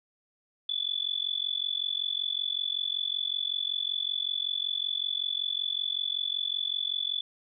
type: tone with amplitude modulation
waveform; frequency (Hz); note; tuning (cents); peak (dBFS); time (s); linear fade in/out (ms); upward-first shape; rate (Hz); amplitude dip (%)
sine; 3463; A7; -28; -24; 0.69-7.21; 5; sine; 45.3; 95
effects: none